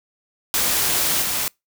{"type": "noise with level steps", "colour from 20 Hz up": "white", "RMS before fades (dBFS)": [-20, -23], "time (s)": [0.54, 1.48], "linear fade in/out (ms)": 0, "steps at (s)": 1.22, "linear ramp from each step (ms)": 2, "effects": ["noise-tail reverb RT60 0.2 s tail -26 dB re dry"]}